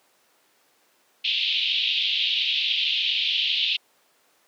white band-pass noise, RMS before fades -24 dBFS, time 1.24-3.77 s, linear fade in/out 10 ms, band 2700 to 3700 Hz, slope 48 dB/octave, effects pink hiss -62 dBFS RMS until 4.47 s + high-pass 400 Hz 12 dB/octave

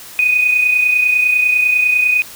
sine tone with amplitude modulation, 2489 Hz, D#7, in tune, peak -8 dBFS, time 0.19-2.22 s, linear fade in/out 0 ms, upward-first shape sine, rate 30 Hz, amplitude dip 50%, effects white hiss -35 dBFS RMS until 2.35 s

